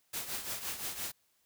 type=noise with tremolo; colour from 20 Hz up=white; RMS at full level=-36 dBFS; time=0.13-1.12 s; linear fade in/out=10 ms; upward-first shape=triangle; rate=5.8 Hz; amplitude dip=70%; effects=white hiss -73 dBFS RMS until 1.45 s